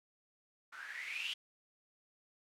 violet noise with low-pass filter sweep, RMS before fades -43 dBFS, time 0.72-1.34 s, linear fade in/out 10 ms, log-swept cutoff 1400 to 3100 Hz, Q 9.8, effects none

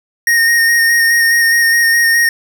square tone with vibrato, 1853 Hz, A#6, 11 cents flat, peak -9 dBFS, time 0.27-2.29 s, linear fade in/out 2 ms, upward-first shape square, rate 4.8 Hz, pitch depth 16 cents each way, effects none

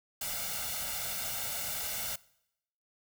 white noise with comb filter, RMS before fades -36 dBFS, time 0.21-2.16 s, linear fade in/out 5 ms, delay 1.4 ms, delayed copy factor +0.8, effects noise-tail reverb RT60 0.8 s tail -22 dB re dry

